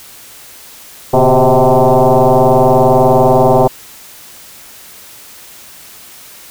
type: tone with frequency modulation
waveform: sine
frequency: 118.9 Hz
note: A#2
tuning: 35 cents sharp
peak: -5 dBFS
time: 1.13-3.68 s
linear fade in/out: 10 ms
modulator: 129 Hz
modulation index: 6.1
effects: white hiss -36 dBFS RMS until 6.5 s